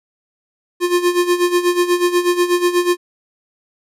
square tone with tremolo, 353.1 Hz, F4, 19 cents sharp, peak -11 dBFS, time 0.8-2.97 s, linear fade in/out 50 ms, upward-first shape sine, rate 8.2 Hz, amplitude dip 75%, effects resampled to 32000 Hz

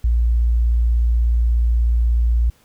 sine tone, 58.27 Hz, A#1, in tune, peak -13 dBFS, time 0.04-2.5 s, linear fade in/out 5 ms, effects pink hiss -56 dBFS RMS until 2.64 s

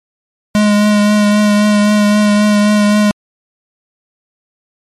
square tone with vibrato, 208.4 Hz, G#3, 6 cents sharp, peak -8 dBFS, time 0.55-3.11 s, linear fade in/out 0 ms, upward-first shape triangle, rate 3.8 Hz, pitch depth 21 cents each way, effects low-pass 10000 Hz 12 dB/octave + MP3 64 kbps

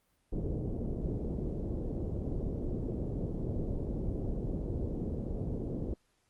pink low-pass noise, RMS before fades -35 dBFS, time 0.32-5.94 s, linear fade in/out 5 ms, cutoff 470 Hz, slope 24 dB/octave, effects pink hiss -74 dBFS RMS until 6.29 s + Opus 32 kbps

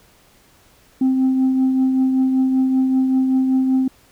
sine tone with tremolo, 261.6 Hz, C4, in tune, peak -10 dBFS, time 1.01-3.88 s, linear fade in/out 5 ms, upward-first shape triangle, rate 5.2 Hz, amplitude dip 45%, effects tanh soft clip ceiling -11 dBFS + pink hiss -53 dBFS RMS until 4.11 s

